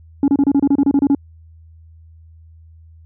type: tone bursts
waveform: sine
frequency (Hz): 280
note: C#4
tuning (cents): +18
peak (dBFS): -7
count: 12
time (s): 0.23-1.149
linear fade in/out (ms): 2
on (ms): 50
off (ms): 29
effects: tanh soft clip ceiling -9 dBFS + added 81 Hz sine -41 dBFS peak until 3.05 s